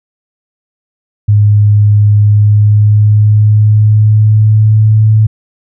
sine tone with pitch glide, 104.1 to 108.65 Hz, G#2 to A2, +5 to -21 cents, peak -3 dBFS, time 1.28-5.27 s, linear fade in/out 10 ms, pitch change +74 cents, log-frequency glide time 2.18-5.11 s, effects none

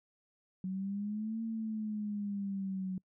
sine exponential two-way sweep, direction up then down, 185.2 to 226.9 to 185.2 Hz, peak -34 dBFS, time 0.64-2.98 s, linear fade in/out 2 ms, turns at 1.42 s, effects noise-tail reverb RT60 0.1 s tail -26 dB re dry

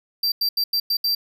square tone bursts at uneven times, 4699 Hz, D8, in tune, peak -19 dBFS, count 6, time 0.23-0.32 / 0.41-0.49 / 0.57-0.64 / 0.73-0.8 / 0.9-0.97 / 1.04-1.15 s, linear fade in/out 5 ms, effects none

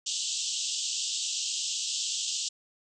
white band-pass noise, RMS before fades -32 dBFS, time 0.06-2.49 s, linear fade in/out 10 ms, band 2800 to 7900 Hz, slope 96 dB/octave, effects none

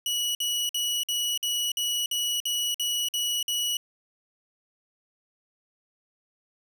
sawtooth tone bursts, 2931 Hz, F#7, 17 cents flat, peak -22 dBFS, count 11, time 0.06-3.77 s, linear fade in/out 2 ms, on 290 ms, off 52 ms, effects none

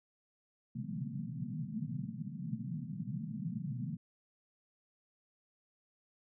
pink band-pass noise, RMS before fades -40 dBFS, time 0.75-3.97 s, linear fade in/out 5 ms, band 120 to 240 Hz, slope 96 dB/octave, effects none

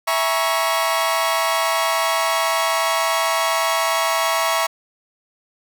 sawtooth chord, A# half-diminished seventh, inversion second, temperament equal with one note detuned, 659.3 / 830.6 / 950.3 / 1108.7 Hz, E5 / G#5 / A#5 / C#6, 0 / 0 / +33 / 0 cents, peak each -18 / -24 / -20 / -18 dBFS, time 0.07-4.67 s, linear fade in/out 10 ms, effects none

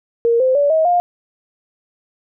sine tone with pitch steps, 466.2 / 517.3 / 574 / 636.8 / 706.6 Hz, A#4 / C5 / D5 / D#5 / F5, 0 / -20 / -40 / +40 / +20 cents, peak -11 dBFS, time 0.25-1 s, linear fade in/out 0 ms, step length 150 ms, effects none

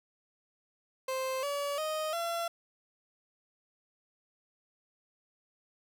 30% pulse tone with pitch steps, 523.3 / 570.7 / 622.3 / 678.6 Hz, C5 / D5 / D#5 / F5, 0 / -50 / 0 / -50 cents, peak -29 dBFS, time 1.08-2.48 s, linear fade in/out 5 ms, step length 350 ms, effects none

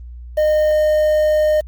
triangle tone with quantisation, 612 Hz, D#5, 29 cents flat, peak -10 dBFS, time 0.37-1.61 s, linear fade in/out 10 ms, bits 6, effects added 60 Hz sine -31 dBFS peak until 1.67 s + Opus 24 kbps

